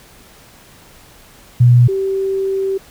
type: tone pair in turn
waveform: sine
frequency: 121.9 / 387 Hz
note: B2 / G4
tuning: -22 / -22 cents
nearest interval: octave + minor sixth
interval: 2000 cents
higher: second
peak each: -5 / -15 dBFS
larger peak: first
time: 1.6-1.88 / 1.88-2.78 s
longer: second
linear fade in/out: 10 ms
effects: pink hiss -44 dBFS RMS until 2.9 s